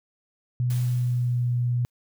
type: tone with pitch glide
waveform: sine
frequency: 123.47 to 121.91 Hz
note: B2 to B2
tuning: 0 to -22 cents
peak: -21 dBFS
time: 0.6-1.85 s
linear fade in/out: 0 ms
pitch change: -22 cents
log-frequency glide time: 0.9-1.5 s
type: noise with exponential decay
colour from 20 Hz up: white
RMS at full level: -40 dBFS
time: 0.7-1.9 s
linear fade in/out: 2 ms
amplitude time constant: 260 ms
effects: none